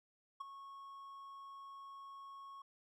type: tone with ADSR envelope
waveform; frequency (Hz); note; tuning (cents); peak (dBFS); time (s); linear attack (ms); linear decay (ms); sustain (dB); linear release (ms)
triangle; 1100; C#6; -14; -37; 0.4-2.62; 10; 13; -11; 4
effects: none